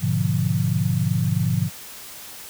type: chord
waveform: sine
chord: G# diminished seventh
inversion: none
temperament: equal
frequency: 103.83 / 123.47 / 146.83 / 174.61 Hz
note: G#2 / B2 / D3 / F3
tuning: 0 / 0 / 0 / 0 cents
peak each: -24 dBFS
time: 0-1.7 s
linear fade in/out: 50 ms
effects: white hiss -39 dBFS RMS until 2.49 s